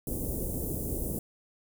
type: band-stop noise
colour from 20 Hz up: pink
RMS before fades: -33 dBFS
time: 0.07-1.19 s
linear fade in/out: 2 ms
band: 500 to 9800 Hz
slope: 24 dB/octave
effects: none